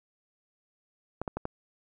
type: clicks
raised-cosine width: 1 ms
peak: -18 dBFS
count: 4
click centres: 1.216 / 1.278 / 1.37 / 1.454 s
effects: none